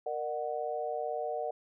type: chord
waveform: sine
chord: Bb augmented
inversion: none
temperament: equal with one note detuned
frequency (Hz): 466.2 / 602.1 / 740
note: Bb4 / D5 / F#5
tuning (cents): 0 / +43 / 0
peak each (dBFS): -37 / -36 / -36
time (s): 0.06-1.51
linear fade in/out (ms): 5
effects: none